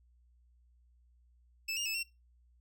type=tone with pitch steps; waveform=25% pulse; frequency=2629 / 2823 / 2611 / 2722 Hz; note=E7 / F7 / E7 / F7; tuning=-5 / +18 / -17 / -45 cents; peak=-30 dBFS; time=1.68-2.032 s; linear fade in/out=10 ms; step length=88 ms; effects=noise-tail reverb RT60 0.2 s tail -17 dB re dry + added 60 Hz sine -63 dBFS peak until 2.6 s